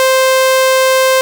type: tone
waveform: sawtooth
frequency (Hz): 523.3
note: C5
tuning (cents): 0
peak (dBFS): -4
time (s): 0-1.21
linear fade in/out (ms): 0
effects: none